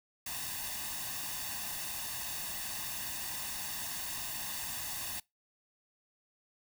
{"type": "noise with comb filter", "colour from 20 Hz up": "white", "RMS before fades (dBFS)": -39, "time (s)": [0.26, 5.2], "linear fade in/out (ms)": 5, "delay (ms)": 1.1, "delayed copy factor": 0.7, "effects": ["noise-tail reverb RT60 0.2 s tail -24 dB re dry"]}